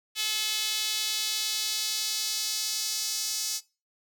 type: tone with high-pass filter sweep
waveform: sawtooth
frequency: 430.8 Hz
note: A4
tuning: 37 cents flat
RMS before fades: -30 dBFS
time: 0.15-3.61 s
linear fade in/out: 50 ms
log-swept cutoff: 3300 to 5400 Hz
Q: 1.9
effects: noise-tail reverb RT60 0.3 s tail -21 dB re dry

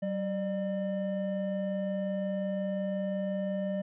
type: tone pair together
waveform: triangle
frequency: 191.46 / 600 Hz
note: G3 / D5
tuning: -41 / +37 cents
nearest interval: octave + minor sixth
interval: 1978 cents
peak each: -30 / -31 dBFS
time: 0.02-3.82 s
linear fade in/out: 10 ms
effects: resampled to 8000 Hz

